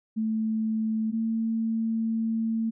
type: tone pair in turn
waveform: sine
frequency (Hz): 220 / 224.8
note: A3 / A3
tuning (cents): 0 / +37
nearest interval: unison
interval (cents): 37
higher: second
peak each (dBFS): -24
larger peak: neither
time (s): 0.16-1.12 / 1.12-2.71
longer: second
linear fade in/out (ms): 20
effects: none